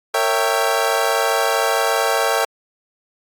25% pulse chord, A# diminished seventh, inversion none, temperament equal with one note detuned, 457.1 / 554.4 / 659.3 / 784 Hz, A#4 / C#5 / E5 / G5, -34 / 0 / 0 / 0 cents, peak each -18 dBFS, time 0.14-2.45 s, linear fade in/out 5 ms, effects AAC 64 kbps

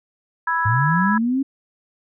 sine chord, E major, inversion second, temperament equal, 987.8 / 1318.5 / 1661.2 Hz, B5 / E6 / G#6, 0 / 0 / 0 cents, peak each -21 / -25 / -22 dBFS, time 0.47-1.18 s, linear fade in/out 5 ms
sine linear sweep, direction up, 101.7 to 277.2 Hz, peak -17 dBFS, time 0.65-1.43 s, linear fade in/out 10 ms
effects none

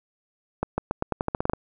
accelerating click train, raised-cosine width 1 ms, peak -10 dBFS, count 12, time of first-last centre 0.63-1.534 s, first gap 150 ms, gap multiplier 0.87, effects none

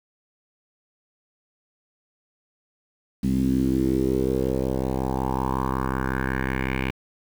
10% pulse tone with low-pass filter sweep, 65.41 Hz, C2, in tune, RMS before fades -24 dBFS, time 3.23-6.91 s, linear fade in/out 10 ms, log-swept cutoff 220 to 2500 Hz, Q 4, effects 7-bit

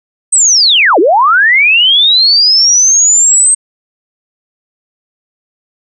sine linear two-way sweep, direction down then up, 8372 to 302 to 8372 Hz, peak -4 dBFS, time 0.32-3.55 s, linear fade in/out 10 ms, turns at 0.99 s, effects none

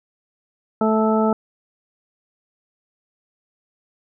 harmonic tone, 218.8 Hz, A3, 9 cents flat, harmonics 1 / 2 / 3 / 4 / 6, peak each -18 / -21 / -23 / -24 / -26 dBFS, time 0.81-1.33 s, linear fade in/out 2 ms, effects none

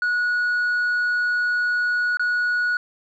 sine tone with dropouts, 1460 Hz, F#6, 24 cents flat, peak -16 dBFS, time 0.02-2.77 s, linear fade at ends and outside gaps 2 ms, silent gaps 2.171-2.195 s, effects tanh soft clip ceiling -18 dBFS

